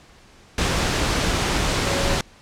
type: tone in noise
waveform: sine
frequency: 554.4 Hz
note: C#5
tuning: in tune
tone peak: -27 dBFS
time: 1.86-2.18 s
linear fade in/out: 2 ms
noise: pink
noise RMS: -21 dBFS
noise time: 0.58-2.21 s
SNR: -9 dB
effects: pink hiss -50 dBFS RMS until 2.41 s + low-pass 7000 Hz 12 dB/octave